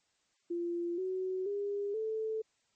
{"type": "tone with pitch steps", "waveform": "sine", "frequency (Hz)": [344.5, 373.5, 405, 439.1], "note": ["F4", "F#4", "G#4", "A4"], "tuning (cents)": [-24, 16, -43, -4], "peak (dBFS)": -32, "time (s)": [0.5, 2.42], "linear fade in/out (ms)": 10, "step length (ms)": 480, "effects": ["white hiss -75 dBFS RMS until 2.75 s", "MP3 32 kbps"]}